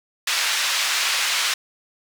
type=band-pass noise; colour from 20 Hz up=white; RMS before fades=-22 dBFS; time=0.27-1.54 s; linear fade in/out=5 ms; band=1200 to 4800 Hz; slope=12 dB/octave; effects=none